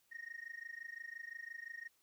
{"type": "tone with amplitude modulation", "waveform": "sine", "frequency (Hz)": 1861, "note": "A#6", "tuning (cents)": -3, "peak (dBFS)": -40, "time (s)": [0.11, 1.89], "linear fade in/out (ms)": 20, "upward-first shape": "sine", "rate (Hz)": 25.8, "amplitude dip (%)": 95, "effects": ["tanh soft clip ceiling -41 dBFS", "white hiss -75 dBFS RMS until 2.02 s"]}